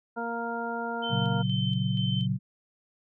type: harmonic tone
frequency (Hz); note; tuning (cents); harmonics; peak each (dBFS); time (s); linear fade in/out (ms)
233.1; A#3; 0; 1 / 2 / 3 / 4 / 6; -36 / -36 / -36 / -36 / -36; 0.16-1.43; 20
type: tone with tremolo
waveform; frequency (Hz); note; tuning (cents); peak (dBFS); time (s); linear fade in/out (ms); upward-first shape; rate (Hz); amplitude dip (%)
sine; 3086; G7; -28; -32; 1.02-2.27; 20; square; 2.1; 50
type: chord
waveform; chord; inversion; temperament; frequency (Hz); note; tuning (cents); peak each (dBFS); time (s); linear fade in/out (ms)
sine; F# major; first; equal; 116.54 / 138.59 / 185; A#2 / C#3 / F#3; 0 / 0 / 0; -29; 1.09-2.39; 50
effects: none